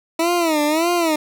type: tone with vibrato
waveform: 20% pulse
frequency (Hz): 322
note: E4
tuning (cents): -41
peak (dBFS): -11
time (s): 0.19-1.16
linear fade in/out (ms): 5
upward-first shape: sine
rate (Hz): 1.7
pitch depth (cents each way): 150
effects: none